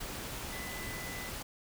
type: tone in noise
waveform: sine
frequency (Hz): 2000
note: B6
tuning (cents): +21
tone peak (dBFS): -44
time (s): 0.52-1.3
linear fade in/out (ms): 10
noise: pink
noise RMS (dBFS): -41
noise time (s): 0-1.43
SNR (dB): -6
effects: none